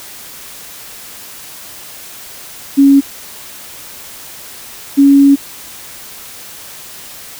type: tone pair in turn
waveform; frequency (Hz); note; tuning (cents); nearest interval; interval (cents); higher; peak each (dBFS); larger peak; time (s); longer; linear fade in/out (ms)
sine; 277.2 / 279.1; C#4 / C#4; 0 / +12; unison; 12; second; -3; neither; 2.77-3.01 / 4.97-5.36; second; 20
effects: white hiss -32 dBFS RMS until 7.39 s